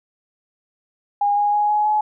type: tone with pitch steps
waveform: sine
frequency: 816 / 824.1 / 832.2 / 840.4 / 848.7 Hz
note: G#5 / G#5 / G#5 / G#5 / G#5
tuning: -31 / -14 / +3 / +20 / +37 cents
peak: -15 dBFS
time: 1.21-2.01 s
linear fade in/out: 5 ms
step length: 160 ms
effects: none